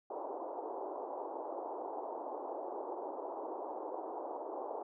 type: band-pass noise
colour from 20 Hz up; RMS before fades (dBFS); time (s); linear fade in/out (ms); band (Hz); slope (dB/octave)
white; -42; 0.1-4.83; 5; 310 to 940; 48
effects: none